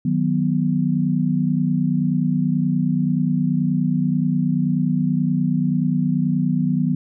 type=chord; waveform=sine; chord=B major; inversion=first; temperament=equal; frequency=155.56 / 185 / 246.9 Hz; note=D#3 / F#3 / B3; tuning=0 / 0 / 0 cents; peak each=-21 dBFS; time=0.05-6.95 s; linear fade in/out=5 ms; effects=none